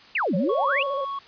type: exponential two-way sweep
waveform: sine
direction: down then up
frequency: 2960 to 161.7 to 2960 Hz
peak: -21 dBFS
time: 0.15-0.83 s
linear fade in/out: 5 ms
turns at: 0.35 s
type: tone with vibrato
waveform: sine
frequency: 554.4 Hz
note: C#5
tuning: in tune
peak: -26 dBFS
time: 0.33-1.05 s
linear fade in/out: 10 ms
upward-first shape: square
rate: 14 Hz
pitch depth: 52 cents each way
type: tone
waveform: triangle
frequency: 1108.7 Hz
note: C#6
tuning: in tune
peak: -26 dBFS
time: 0.49-1.19 s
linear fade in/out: 5 ms
effects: white hiss -49 dBFS RMS until 1.27 s + resampled to 11025 Hz